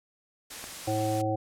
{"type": "noise", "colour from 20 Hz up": "white", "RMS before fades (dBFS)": -40, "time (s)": [0.5, 1.22], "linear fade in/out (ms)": 10}
{"type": "click", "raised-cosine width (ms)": 0.5, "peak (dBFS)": -24, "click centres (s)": 0.641}
{"type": "harmonic tone", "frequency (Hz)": 108.2, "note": "A2", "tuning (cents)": -29, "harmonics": [1, 3, 5, 7], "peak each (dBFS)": [-31, -31, -31, -31], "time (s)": [0.87, 1.36], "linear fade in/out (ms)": 10}
{"effects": ["low-pass 11000 Hz 12 dB/octave"]}